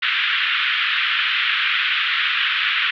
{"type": "band-pass noise", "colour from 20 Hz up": "white", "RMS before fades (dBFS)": -20, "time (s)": [0.02, 2.91], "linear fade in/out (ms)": 10, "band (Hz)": [1300, 3400], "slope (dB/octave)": 48, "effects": []}